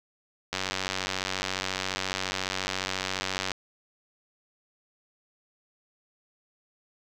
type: click train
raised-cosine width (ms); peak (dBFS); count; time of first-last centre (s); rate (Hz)
0.2; -11; 283; 0.53-3.517; 94.4
effects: none